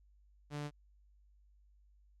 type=tone; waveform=sawtooth; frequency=146.83 Hz; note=D3; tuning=in tune; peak=-35 dBFS; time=0.5-0.71 s; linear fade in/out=50 ms; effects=added 50 Hz sine -63 dBFS peak until 2.2 s + low-pass 8000 Hz 12 dB/octave